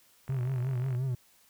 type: click train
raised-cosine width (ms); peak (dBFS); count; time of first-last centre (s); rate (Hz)
0.5; -33; 32; 0.28-0.95; 46.3
type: tone with vibrato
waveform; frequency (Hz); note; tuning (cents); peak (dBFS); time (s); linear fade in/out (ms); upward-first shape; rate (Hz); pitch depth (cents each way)
triangle; 128.2; C3; -35; -26; 0.29-1.15; 5; triangle; 5.6; 110
effects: white hiss -63 dBFS RMS until 1.49 s